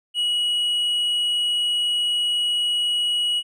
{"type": "tone with tanh clipping", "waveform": "sine", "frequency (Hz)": 2914, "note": "F#7", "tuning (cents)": -27, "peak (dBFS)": -20, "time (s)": [0.14, 3.43], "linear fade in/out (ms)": 50, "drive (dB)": 4, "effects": []}